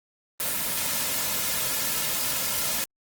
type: noise with comb filter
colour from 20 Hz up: white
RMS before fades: -27 dBFS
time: 0.4-2.84 s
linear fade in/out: 0 ms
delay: 2.6 ms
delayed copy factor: -0.5
effects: Opus 24 kbps